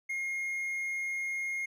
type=tone; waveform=triangle; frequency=2141 Hz; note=C7; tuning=39 cents sharp; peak=-30 dBFS; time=0.09-1.66 s; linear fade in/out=10 ms; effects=none